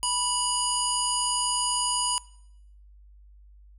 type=harmonic tone; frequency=978 Hz; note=B5; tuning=17 cents flat; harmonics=1 / 3 / 5 / 7 / 9 / 10; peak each=-30 / -31 / -33 / -34 / -31 / -30 dBFS; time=0.03-2.18 s; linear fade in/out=0 ms; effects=noise-tail reverb RT60 0.8 s tail -22 dB re dry + added 50 Hz sine -49 dBFS peak until 3.78 s